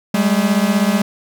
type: beating tone pair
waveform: 45% pulse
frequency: 196 / 212 Hz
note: G3 / G#3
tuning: 0 / +36 cents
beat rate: 16 Hz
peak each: -16 dBFS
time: 0.14-1.02 s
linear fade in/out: 5 ms
effects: none